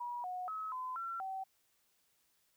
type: tone with pitch steps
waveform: sine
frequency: 965 / 730 / 1284 / 1019 / 1356 / 766 Hz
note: B5 / F#5 / E6 / C6 / E6 / G5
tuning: -40 / -24 / -46 / -46 / +49 / -40 cents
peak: -38 dBFS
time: 0-1.44 s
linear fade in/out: 10 ms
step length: 240 ms
effects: white hiss -75 dBFS RMS until 2.56 s